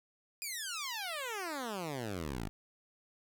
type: exponential sweep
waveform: 10% pulse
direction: down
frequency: 2489 to 49 Hz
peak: -29 dBFS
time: 0.42-2.49 s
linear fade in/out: 0 ms
effects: none